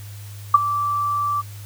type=tone with ADSR envelope; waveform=sine; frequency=1165 Hz; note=D6; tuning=14 cents flat; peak=-4 dBFS; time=0.54-1.42 s; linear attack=6 ms; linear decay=21 ms; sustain=-15 dB; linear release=22 ms; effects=added 102 Hz sine -34 dBFS peak until 1.65 s + white hiss -45 dBFS RMS until 1.65 s